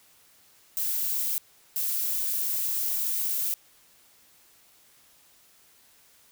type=noise bursts at uneven times; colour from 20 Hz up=violet; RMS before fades=-28 dBFS; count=2; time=0.77-1.38 / 1.76-3.54 s; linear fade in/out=0 ms; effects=white hiss -59 dBFS RMS until 6.31 s

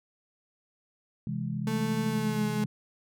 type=chord; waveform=sine; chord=C augmented; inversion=none; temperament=equal; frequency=130.81 / 164.81 / 207.7 Hz; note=C3 / E3 / G#3; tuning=0 / 0 / 0 cents; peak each=-34 dBFS; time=1.27-2.66 s; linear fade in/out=2 ms
type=tone with pitch glide; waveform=35% pulse; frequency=220 to 212.3 Hz; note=A3 to G#3; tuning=0 to +38 cents; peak=-27 dBFS; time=1.67-2.64 s; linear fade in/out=2 ms; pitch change=-62 cents; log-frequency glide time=2.07-2.46 s
effects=none

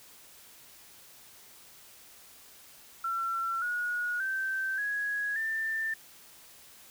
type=tone with pitch steps; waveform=sine; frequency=1353 / 1450.1 / 1554.2 / 1665.7 / 1785.3 Hz; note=E6 / F#6 / G6 / G#6 / A6; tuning=+45 / -35 / -15 / +5 / +25 cents; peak=-29 dBFS; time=3.04-5.94 s; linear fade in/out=5 ms; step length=580 ms; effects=white hiss -54 dBFS RMS until 6.9 s

